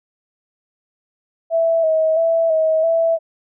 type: tone with vibrato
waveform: sine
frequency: 648 Hz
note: E5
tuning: 30 cents flat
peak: -13 dBFS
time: 1.5-3.19 s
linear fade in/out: 50 ms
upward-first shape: square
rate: 1.5 Hz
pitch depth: 32 cents each way
effects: none